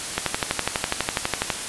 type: click train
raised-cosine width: 0.3 ms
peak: -4 dBFS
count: 17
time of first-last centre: 0.18-1.502 s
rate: 12.1 Hz
effects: white hiss -30 dBFS RMS until 1.68 s + resampled to 24000 Hz